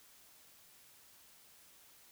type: silence
effects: white hiss -62 dBFS RMS until 2.11 s